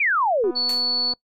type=exponential sweep; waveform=sine; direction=down; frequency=2488 to 329.6 Hz; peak=-17 dBFS; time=0-0.51 s; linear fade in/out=5 ms
type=click train; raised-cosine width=1 ms; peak=-25 dBFS; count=173; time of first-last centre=0.44-1.136 s; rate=247 Hz
type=tone; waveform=sine; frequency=4435 Hz; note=C#8; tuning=in tune; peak=-19 dBFS; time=0.55-1.14 s; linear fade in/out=20 ms
type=noise with exponential decay; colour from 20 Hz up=white; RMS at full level=-32 dBFS; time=0.69-0.92 s; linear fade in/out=2 ms; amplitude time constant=50 ms
effects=noise-tail reverb RT60 0.1 s tail -23 dB re dry + resampled to 32000 Hz